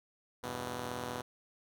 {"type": "chord", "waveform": "5% pulse", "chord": "E minor", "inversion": "none", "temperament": "just", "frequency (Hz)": [82.41, 98.89, 123.61], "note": ["E2", "G2", "B2"], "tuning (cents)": [0, 16, 2], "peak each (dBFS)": [-35, -35, -29], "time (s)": [0.43, 1.22], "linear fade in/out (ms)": 10, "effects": []}